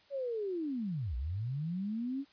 sine linear two-way sweep, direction down then up, 571 to 56.4 to 284.5 Hz, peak -33 dBFS, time 0.1-2.25 s, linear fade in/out 50 ms, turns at 1.16 s, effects white hiss -64 dBFS RMS until 2.32 s + resampled to 11025 Hz

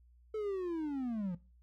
triangle linear sweep, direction down, 440 to 170.5 Hz, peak -32 dBFS, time 0.34-1.35 s, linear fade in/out 5 ms, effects noise-tail reverb RT60 0.3 s tail -18 dB re dry + added 60 Hz sine -60 dBFS peak until 1.62 s

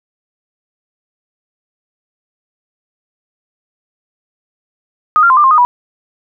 sine tone with pitch steps, 1242 / 1385 / 1040 / 1191 / 1060 / 1235 / 977 Hz, D#6 / F6 / C6 / D6 / C6 / D#6 / B5, -3 / -15 / -11 / +24 / +22 / -13 / -19 cents, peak -5 dBFS, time 5.16-5.65 s, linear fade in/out 0 ms, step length 70 ms, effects none

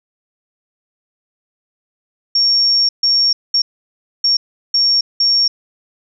sine tone bursts at uneven times, 5520 Hz, F8, 21 cents flat, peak -10 dBFS, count 6, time 2.35-2.89 / 3.03-3.33 / 3.54-3.62 / 4.24-4.37 / 4.74-5.01 / 5.2-5.48 s, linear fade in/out 5 ms, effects none

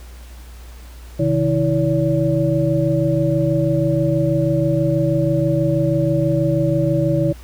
sine tone cluster, 131.8 / 158 / 326.1 / 569 Hz, C3 / D#3 / E4 / C#5, +13 / +27 / -19 / +45 cents, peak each -20 dBFS, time 1.19-7.33 s, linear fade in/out 10 ms, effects added 60 Hz sine -35 dBFS peak until 7.43 s + pink hiss -46 dBFS RMS until 7.43 s

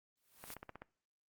white noise with exponential growth, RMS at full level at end -45 dBFS, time 0.17-0.54 s, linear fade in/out 2 ms, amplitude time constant 79 ms
click train, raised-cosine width 0.5 ms, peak -32 dBFS, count 7, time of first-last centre 0.44-0.82 s, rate 15.8 Hz
effects noise-tail reverb RT60 0.5 s tail -23 dB re dry + Opus 24 kbps

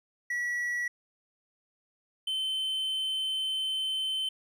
triangle tone pair in turn, 1937 / 3075 Hz, B6 / G7, -34 / -34 cents, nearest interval minor sixth, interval 800 cents, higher second, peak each -27 dBFS, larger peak neither, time 0.3-0.88 / 2.27-4.29 s, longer second, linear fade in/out 5 ms, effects none

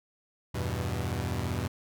sawtooth chord, E minor, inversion none, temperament equal with one note detuned, 82.41 / 97.72 / 123.47 Hz, E2 / G2 / B2, 0 / -5 / 0 cents, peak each -30 dBFS, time 0.54-1.68 s, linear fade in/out 10 ms, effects none

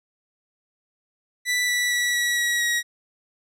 sawtooth tone with pitch steps, 1975.5 / 1960.7 / 1946.1 / 1931.5 / 1917 / 1902.7 Hz, B6 / B6 / B6 / B6 / A#6 / A#6, 0 / -13 / -26 / -39 / +48 / +35 cents, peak -17 dBFS, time 1.45-2.83 s, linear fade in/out 50 ms, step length 230 ms, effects low-pass 12000 Hz 12 dB/octave

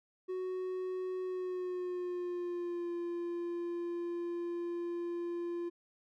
triangle tone with pitch glide, 370 to 345.2 Hz, F#4 to F4, 0 to -20 cents, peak -33 dBFS, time 0.28-5.7 s, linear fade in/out 20 ms, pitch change -120 cents, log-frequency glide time 1.23-2.92 s, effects none

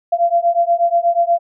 sine beating tone pair, 682 / 690.3 Hz, F5 / F5, -41 / -20 cents, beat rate 8.3 Hz, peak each -15 dBFS, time 0.12-1.39 s, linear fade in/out 10 ms, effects none

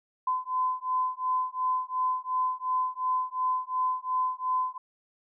sine beating tone pair, 1018 / 1020.8 Hz, C6 / C6, -48 / -43 cents, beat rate 2.8 Hz, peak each -29 dBFS, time 0.27-4.78 s, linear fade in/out 5 ms, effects none

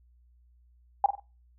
sine tone with echo, 806 Hz, G5, 48 cents sharp, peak -16 dBFS, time 1.04-1.06 s, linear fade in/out 2 ms, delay 46 ms, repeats 3, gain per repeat -9 dB, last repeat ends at 1.198 s, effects noise-tail reverb RT60 0.3 s tail -20 dB re dry + added 60 Hz sine -58 dBFS peak until 1.58 s

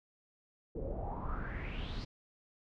brown noise with low-pass filter sweep, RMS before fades -39 dBFS, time 0.75-2.05 s, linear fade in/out 10 ms, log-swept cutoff 430 to 4800 Hz, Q 6.1, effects none

